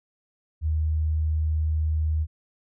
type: tone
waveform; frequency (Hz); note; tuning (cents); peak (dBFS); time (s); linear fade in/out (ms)
sine; 78; D#2; +5; -21; 0.61-2.27; 50
effects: none